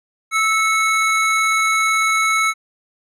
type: tone pair together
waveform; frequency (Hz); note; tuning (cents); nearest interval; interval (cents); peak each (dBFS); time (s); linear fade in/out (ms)
square; 1310 / 2196; E6 / C#7; -11 / -17; major sixth; 894; -18; 0.31-2.54; 50
effects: low-pass 10000 Hz 12 dB/octave